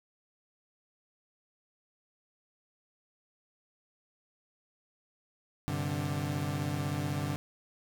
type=chord; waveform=30% pulse; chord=G suspended fourth; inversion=none; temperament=equal with one note detuned; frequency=96.93 / 130.81 / 146.83 Hz; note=G2 / C3 / D3; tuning=-19 / 0 / 0 cents; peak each=-34 / -35 / -31 dBFS; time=5.68-7.36 s; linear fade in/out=0 ms; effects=none